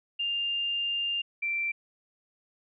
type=tone pair in turn; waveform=sine; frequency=2801 / 2349 Hz; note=F7 / D7; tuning=+4 / 0 cents; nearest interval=minor third; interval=304 cents; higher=first; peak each=-27 dBFS; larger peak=neither; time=0.19-1.22 / 1.42-1.72 s; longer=first; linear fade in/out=10 ms; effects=none